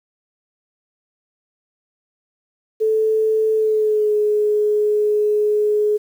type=tone with pitch glide; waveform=sine; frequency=437.4 to 420.8 Hz; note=A4 to G#4; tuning=-10 to +23 cents; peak=-14 dBFS; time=2.8-5.98 s; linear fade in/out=20 ms; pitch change=-67 cents; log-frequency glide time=3.55-4.15 s; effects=8-bit